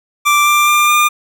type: tone with pitch steps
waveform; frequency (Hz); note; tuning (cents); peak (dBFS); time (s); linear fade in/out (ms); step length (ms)
25% pulse; 1174.7 / 1184.2 / 1193.9 / 1203.5; D6 / D6 / D6 / D6; 0 / +14 / +28 / +42; -5; 0.25-1.09; 20; 210
effects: none